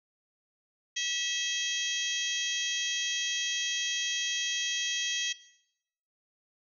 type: harmonic tone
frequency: 648 Hz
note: E5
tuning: 30 cents flat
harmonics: 3 / 4 / 5 / 6 / 7 / 8 / 9 / 10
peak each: -38 / -38 / -33 / -41 / -44 / -45 / -38 / -38 dBFS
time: 0.96-5.33 s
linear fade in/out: 10 ms
effects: noise-tail reverb RT60 0.8 s tail -18 dB re dry